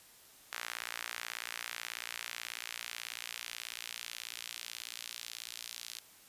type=tone with high-pass filter sweep; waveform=sawtooth; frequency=58.27 Hz; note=A#1; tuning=in tune; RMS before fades=-44 dBFS; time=0.52-6 s; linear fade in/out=10 ms; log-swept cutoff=1600 to 3900 Hz; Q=1.2; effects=white hiss -59 dBFS RMS until 6.28 s + resampled to 32000 Hz